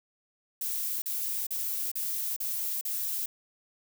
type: noise bursts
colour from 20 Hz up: violet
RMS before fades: -32 dBFS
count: 6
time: 0.61-3.26 s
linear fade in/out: 5 ms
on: 410 ms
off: 38 ms
effects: none